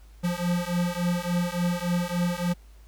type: beating tone pair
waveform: square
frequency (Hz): 173.9 / 177.4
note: F3 / F3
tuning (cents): -7 / +27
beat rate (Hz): 3.5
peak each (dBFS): -28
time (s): 0.23-2.54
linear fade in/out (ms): 20
effects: added 52 Hz sine -47 dBFS peak until 2.87 s + pink hiss -61 dBFS RMS until 2.87 s